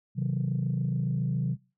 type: chord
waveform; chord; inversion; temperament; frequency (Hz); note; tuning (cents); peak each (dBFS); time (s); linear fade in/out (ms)
sine; C diminished; none; equal with one note detuned; 130.81 / 158.1 / 185; C3 / Eb3 / Gb3; 0 / +28 / 0; -27 / -30 / -30; 0.15-1.57; 50
effects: noise-tail reverb RT60 0.3 s tail -21 dB re dry + tanh soft clip ceiling -20 dBFS